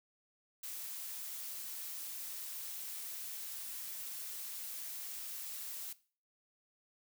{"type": "noise", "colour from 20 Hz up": "blue", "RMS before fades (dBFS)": -44, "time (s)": [0.63, 5.93], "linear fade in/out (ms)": 5, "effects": ["noise-tail reverb RT60 0.4 s tail -18 dB re dry"]}